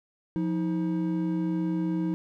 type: tone pair together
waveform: triangle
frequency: 175.8 / 318.1 Hz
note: F3 / D#4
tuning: +12 / +38 cents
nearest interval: minor seventh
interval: 1026 cents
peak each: -26 dBFS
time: 0.36-2.14 s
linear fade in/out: 0 ms
effects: none